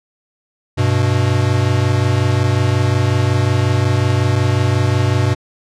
square tone pair together, 98.1 / 123.6 Hz, G2 / B2, +2 / +2 cents, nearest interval major third, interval 400 cents, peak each -16 dBFS, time 0.77-5.35 s, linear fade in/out 20 ms, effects low-pass 7000 Hz 12 dB/octave

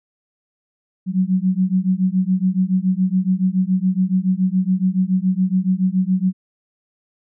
sine beating tone pair, 182.7 / 189.8 Hz, F#3 / F#3, -22 / +44 cents, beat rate 7.1 Hz, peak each -18 dBFS, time 1.06-6.33 s, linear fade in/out 50 ms, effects none

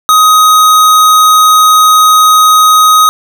square tone, 1256 Hz, D#6, 16 cents sharp, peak -3 dBFS, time 0.09-3.09 s, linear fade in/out 0 ms, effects none

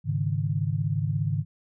sine chord, Ab suspended fourth, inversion none, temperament equal, 103.83 / 138.59 / 155.56 Hz, Ab2 / Db3 / Eb3, 0 / 0 / 0 cents, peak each -28 dBFS, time 0.04-1.45 s, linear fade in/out 50 ms, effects none

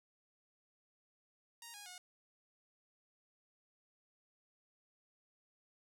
5% pulse tone with pitch steps, 934 / 822.5 / 724.4 Hz, A#5 / G#5 / F#5, +3 / -17 / -37 cents, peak -38 dBFS, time 1.62-1.98 s, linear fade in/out 2 ms, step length 120 ms, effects none

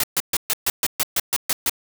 white noise bursts, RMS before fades -20 dBFS, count 11, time 0-1.696 s, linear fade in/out 2 ms, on 36 ms, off 130 ms, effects none

